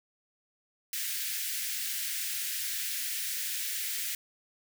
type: high-pass noise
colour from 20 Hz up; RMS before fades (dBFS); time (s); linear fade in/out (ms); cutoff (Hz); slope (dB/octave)
white; -34; 0.93-4.15; 2; 1600; 48
effects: none